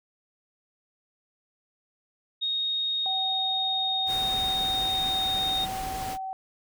sine tone with pitch glide, 3729 to 3703 Hz, A#7 to A#7, 0 to -12 cents, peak -25 dBFS, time 2.41-5.66 s, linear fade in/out 20 ms, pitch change -12 cents, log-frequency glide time 2.8-4.84 s
sine tone, 763 Hz, G5, 47 cents flat, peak -31 dBFS, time 3.06-6.33 s, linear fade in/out 0 ms
pink noise, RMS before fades -37 dBFS, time 4.06-6.18 s, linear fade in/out 50 ms
effects none

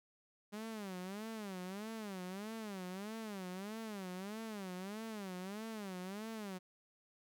sawtooth tone with vibrato, 201.7 Hz, G3, 50 cents sharp, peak -39 dBFS, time 0.52-6.59 s, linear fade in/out 20 ms, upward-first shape sine, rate 1.6 Hz, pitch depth 190 cents each way, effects none

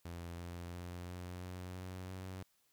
sawtooth tone with pitch steps, 85.7 / 86.95 / 88.21 / 89.49 / 90.8 / 92.12 / 93.46 Hz, F2 / F2 / F2 / F2 / F#2 / F#2 / F#2, -32 / -7 / +18 / +43 / -32 / -7 / +18 cents, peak -40 dBFS, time 0.05-2.43 s, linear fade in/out 5 ms, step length 340 ms, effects white hiss -75 dBFS RMS until 2.72 s

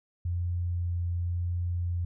sine tone with vibrato, 87.31 Hz, F2, in tune, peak -27 dBFS, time 0.25-2.05 s, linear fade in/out 5 ms, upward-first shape triangle, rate 0.92 Hz, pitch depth 9 cents each way, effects none

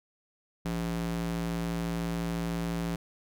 square tone with high-pass filter, 57 Hz, A#1, 38 cents flat, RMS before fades -32 dBFS, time 0.65-2.96 s, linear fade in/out 5 ms, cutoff 130 Hz, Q 1.9, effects none

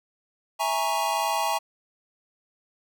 square chord, A# half-diminished seventh, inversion second, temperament equal, 659.3 / 830.6 / 932.3 / 1108.7 Hz, E5 / G#5 / A#5 / C#6, 0 / 0 / 0 / 0 cents, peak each -32 / -28 / -29 / -32 dBFS, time 0.59-1.59 s, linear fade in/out 20 ms, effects none

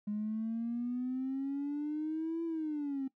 triangle exponential two-way sweep, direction up then down, 206.5 to 335.1 to 264.3 Hz, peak -29 dBFS, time 0.07-3.08 s, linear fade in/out 10 ms, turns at 2.44 s, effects noise-tail reverb RT60 0.1 s tail -20 dB re dry + tanh soft clip ceiling -31 dBFS

